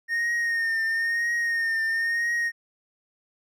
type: tone with vibrato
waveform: triangle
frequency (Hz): 1842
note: A#6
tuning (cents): -21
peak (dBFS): -21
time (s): 0.08-2.52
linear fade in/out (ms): 50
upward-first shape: triangle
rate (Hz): 1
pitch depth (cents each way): 43
effects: none